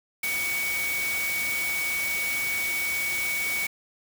sine tone in noise, 2250 Hz, C#7, 25 cents sharp, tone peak -26 dBFS, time 0.23-3.67 s, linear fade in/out 5 ms, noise white, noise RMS -33 dBFS, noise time 0.23-3.67 s, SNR +4 dB, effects none

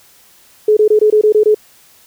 sine tone bursts, 426.3 Hz, G#4, 45 cents sharp, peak -6 dBFS, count 8, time 0.68-1.546 s, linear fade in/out 5 ms, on 89 ms, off 22 ms, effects white hiss -47 dBFS RMS until 2.06 s

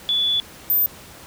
sine tone pair in turn, 3442 / 13768 Hz, A7 / A9, -39 / -39 cents, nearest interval 2 octaves, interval 2400 cents, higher second, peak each -17 / -15 dBFS, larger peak second, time 0.09-0.4 / 0.7-0.86 s, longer first, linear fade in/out 0 ms, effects pink hiss -42 dBFS RMS until 1.26 s + high-pass 60 Hz 12 dB/octave

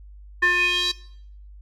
square tone with band-pass filter sweep, 355.8 Hz, F4, 32 cents sharp, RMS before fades -21 dBFS, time 0.42-0.92 s, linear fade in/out 10 ms, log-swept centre 1700 to 4200 Hz, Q 5.2, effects noise-tail reverb RT60 0.6 s tail -18 dB re dry + added 50 Hz sine -41 dBFS peak until 1.61 s

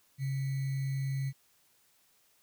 sine tone with sample-and-hold, 135.5 Hz, C#3, 39 cents flat, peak -30 dBFS, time 0.18-1.33 s, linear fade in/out 50 ms, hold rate 2100 Hz, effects white hiss -68 dBFS RMS until 2.42 s

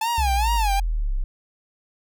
45% pulse tone with vibrato, 863 Hz, A5, 34 cents flat, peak -21 dBFS, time 0.01-0.8 s, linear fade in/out 5 ms, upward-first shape sine, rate 2.4 Hz, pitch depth 160 cents each way
sine exponential sweep, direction down, 69.6 to 30.87 Hz, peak -20 dBFS, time 0.18-1.24 s, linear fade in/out 0 ms
effects none

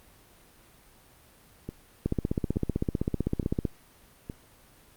two click trains, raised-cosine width 3 ms, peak -13 / -22 dBFS, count 26 / 4, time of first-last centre 2.06-3.652 / 1.69-4.299 s, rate 15.7 / 1.15 Hz, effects pink hiss -57 dBFS RMS until 4.96 s + Opus 32 kbps

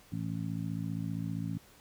harmonic tone, 55.2 Hz, A1, 6 cents sharp, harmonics 2 / 3 / 4 / 5, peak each -38 / -36 / -41 / -41 dBFS, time 0.12-1.58 s, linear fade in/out 5 ms, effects pink hiss -59 dBFS RMS until 1.8 s

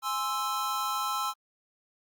square chord, Ab augmented, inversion none, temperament equal, 830.6 / 1046.5 / 1318.5 Hz, Ab5 / C6 / E6, 0 / 0 / 0 cents, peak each -37 / -34 / -32 dBFS, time 0.02-1.34 s, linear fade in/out 50 ms, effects Opus 48 kbps

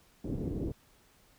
white low-pass noise, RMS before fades -35 dBFS, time 0.24-0.72 s, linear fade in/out 5 ms, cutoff 360 Hz, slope 24 dB/octave, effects pink hiss -64 dBFS RMS until 1.38 s

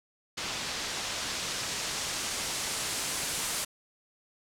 white noise with low-pass filter sweep, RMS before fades -34 dBFS, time 0.37-3.65 s, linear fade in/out 10 ms, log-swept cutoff 5000 to 9900 Hz, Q 0.93, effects none

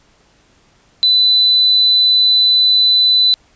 sine tone, 3999 Hz, B7, 21 cents sharp, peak -8 dBFS, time 1.03-3.34 s, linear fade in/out 0 ms, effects pink hiss -53 dBFS RMS until 3.55 s + resampled to 16000 Hz

